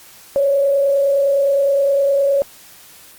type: tone with frequency modulation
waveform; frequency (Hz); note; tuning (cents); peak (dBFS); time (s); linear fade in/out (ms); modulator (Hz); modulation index
sine; 557; C#5; +8; -12; 0.36-2.42; 0; 29.7; 0.4
effects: white hiss -43 dBFS RMS until 3.18 s + Opus 48 kbps